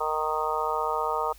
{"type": "harmonic tone", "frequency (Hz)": 155, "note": "D#3", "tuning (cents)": -6, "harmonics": [3, 4, 5, 6, 7, 8], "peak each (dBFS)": [-32, -34, -33, -30, -34, -30], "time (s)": [0, 1.33], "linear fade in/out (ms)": 10, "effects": ["added 50 Hz sine -50 dBFS peak until 1.38 s", "white hiss -55 dBFS RMS until 1.38 s"]}